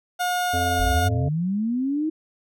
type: tone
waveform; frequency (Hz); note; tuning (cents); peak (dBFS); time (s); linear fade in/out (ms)
30% pulse; 718; F5; +48; -19; 0.19-1.09; 20
type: harmonic tone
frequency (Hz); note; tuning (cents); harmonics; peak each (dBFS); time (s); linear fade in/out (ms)
87.31; F2; 0; 1 / 3 / 5 / 7 / 8; -26 / -31 / -33 / -34 / -35; 0.53-1.29; 10
type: linear sweep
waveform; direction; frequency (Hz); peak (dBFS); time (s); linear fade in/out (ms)
sine; up; 38.04 to 320.5; -21; 0.79-2.1; 10
effects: none